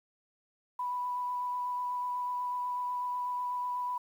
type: tone with vibrato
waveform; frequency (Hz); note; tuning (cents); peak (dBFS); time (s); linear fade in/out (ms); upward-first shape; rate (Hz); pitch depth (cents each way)
sine; 987.8; B5; 0; -31; 0.79-3.98; 5; sine; 8.1; 10
effects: 10-bit